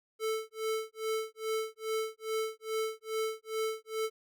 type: tone with tremolo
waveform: square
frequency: 440 Hz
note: A4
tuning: in tune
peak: -30 dBFS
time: 0.19-4.1 s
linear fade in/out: 50 ms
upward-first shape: sine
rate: 2.4 Hz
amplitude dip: 100%
effects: none